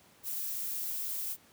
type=noise; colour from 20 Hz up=violet; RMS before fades=-36 dBFS; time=0.23-1.37 s; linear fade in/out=50 ms; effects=pink hiss -61 dBFS RMS until 1.52 s + high-pass 100 Hz 12 dB/octave